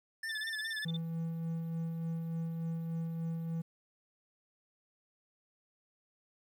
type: tone with vibrato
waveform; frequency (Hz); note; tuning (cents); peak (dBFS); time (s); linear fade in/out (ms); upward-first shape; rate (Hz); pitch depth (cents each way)
square; 1760; A6; 0; -37; 0.23-0.85; 5; triangle; 4.9; 58
type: tone bursts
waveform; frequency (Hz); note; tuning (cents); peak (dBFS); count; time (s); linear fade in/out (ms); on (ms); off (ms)
sine; 3561; A7; +20; -39; 12; 0.29-0.968; 5; 29; 30
type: tone with tremolo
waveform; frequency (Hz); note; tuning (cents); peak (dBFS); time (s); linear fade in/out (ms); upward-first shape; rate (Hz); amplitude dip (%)
triangle; 164.81; E3; 0; -31; 0.85-3.62; 10; sine; 3.4; 30
effects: low-pass 10000 Hz 12 dB/octave + 11-bit